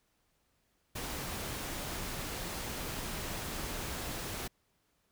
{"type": "noise", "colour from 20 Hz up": "pink", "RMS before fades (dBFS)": -39, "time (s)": [0.95, 4.48], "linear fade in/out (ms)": 10, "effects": ["pink hiss -75 dBFS RMS until 5.11 s"]}